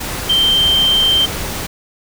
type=tone in noise; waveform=sine; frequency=3136 Hz; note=G7; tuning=in tune; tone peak=-10 dBFS; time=0.29-1.26 s; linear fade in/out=10 ms; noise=pink; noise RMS=-23 dBFS; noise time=0-1.67 s; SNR=+10 dB; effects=none